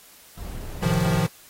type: noise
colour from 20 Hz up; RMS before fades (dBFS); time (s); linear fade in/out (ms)
brown; -34; 0.37-1.21; 5
type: chord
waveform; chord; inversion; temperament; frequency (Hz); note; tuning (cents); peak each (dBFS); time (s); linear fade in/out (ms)
square; F dominant seventh; first; equal; 110 / 130.81 / 155.56 / 174.61; A2 / C3 / Eb3 / F3; 0 / 0 / 0 / 0; -29 / -29 / -25 / -24; 0.82-1.27; 10
effects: white hiss -50 dBFS RMS until 1.49 s + AAC 48 kbps